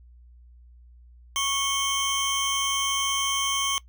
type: tone pair together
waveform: 25% pulse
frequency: 1100 / 3111 Hz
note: C#6 / G7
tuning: -14 / -14 cents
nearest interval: octave + tritone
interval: 1800 cents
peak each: -24 / -22 dBFS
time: 1.36-3.78 s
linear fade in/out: 0 ms
effects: noise-tail reverb RT60 0.1 s tail -20 dB re dry + added 60 Hz sine -48 dBFS peak until 3.88 s